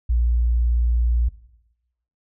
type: tone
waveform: sine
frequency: 59 Hz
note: A#1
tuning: 22 cents sharp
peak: -16 dBFS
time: 0.09-1.29 s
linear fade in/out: 10 ms
effects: noise-tail reverb RT60 0.9 s tail -17 dB re dry